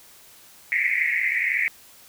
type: band-pass noise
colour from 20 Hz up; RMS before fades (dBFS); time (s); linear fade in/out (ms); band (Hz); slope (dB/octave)
pink; -23; 0.72-1.68; 0; 1900 to 2300; 96
effects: white hiss -50 dBFS RMS until 2.08 s